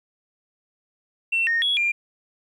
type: tone with pitch steps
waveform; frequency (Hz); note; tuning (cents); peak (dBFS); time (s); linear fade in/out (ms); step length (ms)
sine; 2702 / 1846 / 3353 / 2393; E7 / A#6 / G#7 / D7; +42 / -17 / +16 / +32; -18; 1.32-1.92; 10; 150
effects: tanh soft clip ceiling -14 dBFS + 10-bit